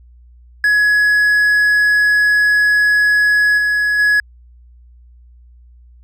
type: tone with level steps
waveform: triangle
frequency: 1682 Hz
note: G#6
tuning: 22 cents sharp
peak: -8 / -11 / -8 dBFS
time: 0.64-4.2 s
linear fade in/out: 2 ms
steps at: 3.57 / 3.98 s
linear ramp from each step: 20 ms
effects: added 60 Hz sine -41 dBFS peak until 6.03 s